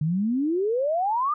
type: exponential sweep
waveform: sine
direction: up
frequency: 146.83 to 1244.5 Hz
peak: -21 dBFS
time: 0.01-1.34 s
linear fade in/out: 5 ms
effects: none